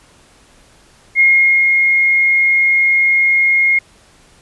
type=tone with ADSR envelope; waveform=sine; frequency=2145 Hz; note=C7; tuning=42 cents sharp; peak=-6 dBFS; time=1.15-3.79 s; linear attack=50 ms; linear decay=440 ms; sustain=-3 dB; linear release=7 ms; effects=pink hiss -48 dBFS RMS until 4.41 s + resampled to 24000 Hz